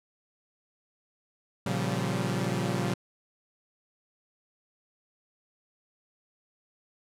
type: chord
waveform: sawtooth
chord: G half-diminished seventh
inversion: first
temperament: equal with one note detuned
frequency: 116.54 / 138.59 / 174.61 / 192.96 Hz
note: Bb2 / Db3 / F3 / G3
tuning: 0 / 0 / 0 / -27 cents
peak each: -29 dBFS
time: 1.66-2.94 s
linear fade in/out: 5 ms
effects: low-pass 11000 Hz 12 dB/octave